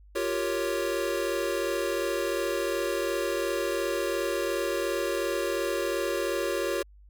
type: chord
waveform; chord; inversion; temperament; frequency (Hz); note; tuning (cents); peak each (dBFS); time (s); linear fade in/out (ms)
square; G half-diminished seventh; third; equal; 349.2 / 392 / 466.2 / 554.4; F4 / G4 / Bb4 / Db5; 0 / 0 / 0 / 0; -33 / -33 / -35 / -32; 0.15-6.83; 10
effects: added 50 Hz sine -50 dBFS peak until 7.09 s